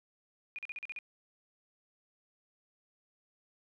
sine tone bursts, 2444 Hz, D#7, 32 cents flat, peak -38 dBFS, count 7, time 0.56-0.988 s, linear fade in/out 0 ms, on 26 ms, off 41 ms, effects none

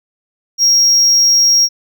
triangle tone, 5600 Hz, F8, 4 cents sharp, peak -6 dBFS, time 0.58-1.69 s, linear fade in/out 50 ms, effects none

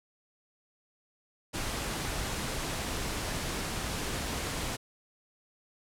pink noise, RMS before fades -34 dBFS, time 1.53-4.77 s, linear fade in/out 20 ms, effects low-pass 11000 Hz 12 dB/octave

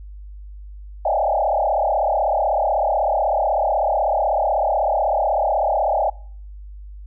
sine tone with frequency modulation, 709 Hz, F5, 26 cents sharp, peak -16 dBFS, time 1.05-6.1 s, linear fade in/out 5 ms, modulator 36.1 Hz, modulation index 3.7, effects noise-tail reverb RT60 0.6 s tail -24 dB re dry + added 50 Hz sine -34 dBFS peak until 7.06 s

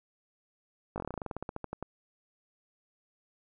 slowing click train, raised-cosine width 1 ms, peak -22 dBFS, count 19, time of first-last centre 0.96-1.826 s, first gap 19 ms, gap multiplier 1.1, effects none

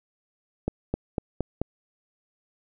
accelerating click train, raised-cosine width 2 ms, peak -12 dBFS, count 5, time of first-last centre 0.68-1.616 s, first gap 260 ms, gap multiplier 0.93, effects none

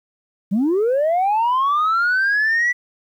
sine linear sweep, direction up, 180 to 1975.5 Hz, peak -13 dBFS, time 0.51-2.73 s, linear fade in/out 20 ms, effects tanh soft clip ceiling -13 dBFS + 9-bit

